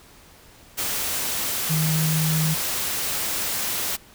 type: tone in noise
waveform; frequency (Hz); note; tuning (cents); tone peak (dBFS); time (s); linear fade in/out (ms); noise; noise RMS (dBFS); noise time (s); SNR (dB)
sine; 157.7; D#3; +24; -20; 1.69-2.55; 20; white; -26; 0.77-3.97; +3
effects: pink hiss -50 dBFS RMS until 4.14 s